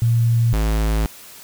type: tone pair in turn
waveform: sine / square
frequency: 116.4 / 53.96 Hz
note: A#2 / A1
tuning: -2 / -33 cents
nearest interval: octave + minor second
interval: 1331 cents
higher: first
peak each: -13 / -17 dBFS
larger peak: first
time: 0.02-0.53 / 0.53-1.06 s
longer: second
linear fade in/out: 0 ms
effects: white hiss -41 dBFS RMS until 1.43 s